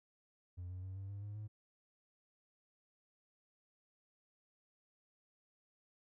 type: tone with pitch steps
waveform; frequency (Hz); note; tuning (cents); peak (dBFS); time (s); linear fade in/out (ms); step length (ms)
triangle; 89.3 / 91.92 / 94.61 / 97.38 / 100.24 / 103.17 / 106.2; F2 / F#2 / F#2 / G2 / G2 / G#2 / G#2; +39 / -11 / +39 / -11 / +39 / -11 / +39; -40; 0.57-1.48; 20; 130
effects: tanh soft clip ceiling -38 dBFS